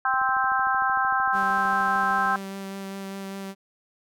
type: harmonic tone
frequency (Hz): 261.6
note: C4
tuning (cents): 0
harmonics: 3 / 4 / 5 / 6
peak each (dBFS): -26 / -26 / -26 / -26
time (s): 0.05-2.36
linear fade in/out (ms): 2
type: click train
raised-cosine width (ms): 2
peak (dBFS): -33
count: 29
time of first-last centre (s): 0.14-2.261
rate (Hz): 13.2
type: tone with vibrato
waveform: sawtooth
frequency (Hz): 195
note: G3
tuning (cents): -9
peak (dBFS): -29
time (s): 1.32-3.55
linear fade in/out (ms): 50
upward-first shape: triangle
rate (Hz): 5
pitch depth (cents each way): 14
effects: none